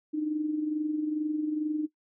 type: tone with amplitude modulation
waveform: sine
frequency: 305.1 Hz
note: D#4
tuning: 34 cents flat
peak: -24 dBFS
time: 0.13-1.87 s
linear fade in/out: 20 ms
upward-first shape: sine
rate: 22.3 Hz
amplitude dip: 55%
effects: noise-tail reverb RT60 0.1 s tail -17 dB re dry